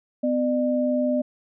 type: tone pair together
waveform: sine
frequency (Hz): 252.7 / 601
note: B3 / D5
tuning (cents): +40 / +40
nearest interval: octave + minor third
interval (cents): 1500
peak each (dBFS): -22 / -23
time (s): 0.23-1.22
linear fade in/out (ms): 10
effects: none